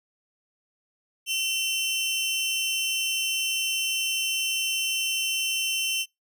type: tone pair together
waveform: sawtooth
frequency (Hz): 2718 / 3075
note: F7 / G7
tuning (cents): -48 / -34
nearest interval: major second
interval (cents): 214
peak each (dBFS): -25 / -24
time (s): 1.26-6.06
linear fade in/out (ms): 50
effects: noise-tail reverb RT60 0.2 s tail -26 dB re dry